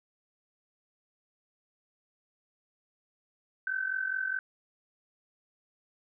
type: tone with amplitude modulation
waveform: sine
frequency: 1535 Hz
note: G6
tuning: 37 cents flat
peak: -26 dBFS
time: 3.67-4.39 s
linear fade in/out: 2 ms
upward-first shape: sine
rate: 44.8 Hz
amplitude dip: 75%
effects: none